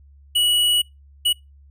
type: tone bursts at uneven times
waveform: square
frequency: 2930 Hz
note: F#7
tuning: 18 cents flat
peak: -16 dBFS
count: 2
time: 0.35-0.82 / 1.25-1.33 s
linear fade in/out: 10 ms
effects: noise-tail reverb RT60 0.2 s tail -24 dB re dry + added 70 Hz sine -46 dBFS peak until 1.7 s